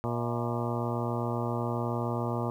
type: harmonic tone with a mistuned harmonic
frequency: 119.2 Hz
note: A#2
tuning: 39 cents sharp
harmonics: 1 / 2 / 3 / 4 / 5 / 6 / 7 / 8 / 9 / 10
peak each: -32 / -35 / -37 / -38 / -39 / -40 / -40 / -41 / -42 / -42 dBFS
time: 0.04-2.5 s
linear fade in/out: 0 ms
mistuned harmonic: 6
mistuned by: -79 cents
effects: 10-bit